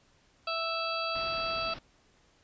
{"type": "harmonic tone", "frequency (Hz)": 659.3, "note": "E5", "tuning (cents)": 0, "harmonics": [1, 2, 4, 5, 6, 7], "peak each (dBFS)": [-36, -34, -37, -43, -43, -38], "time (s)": [0.47, 1.74], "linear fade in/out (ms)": 5}
{"type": "low-pass noise", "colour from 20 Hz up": "pink", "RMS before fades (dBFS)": -46, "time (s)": [1.15, 1.79], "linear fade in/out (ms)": 5, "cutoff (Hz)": 5500, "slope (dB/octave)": 96}
{"effects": ["pink hiss -65 dBFS RMS until 2.43 s", "resampled to 16000 Hz"]}